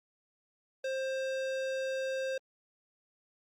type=tone with hard clipping; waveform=sine; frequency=529 Hz; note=C5; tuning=19 cents sharp; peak=-34 dBFS; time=0.84-2.38 s; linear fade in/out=5 ms; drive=17 dB; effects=Opus 48 kbps